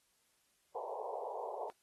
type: band-pass noise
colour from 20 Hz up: pink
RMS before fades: -42 dBFS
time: 0.75-1.7 s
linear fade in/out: 0 ms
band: 410 to 1000 Hz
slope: 96 dB/octave
effects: white hiss -75 dBFS RMS until 1.82 s + AAC 32 kbps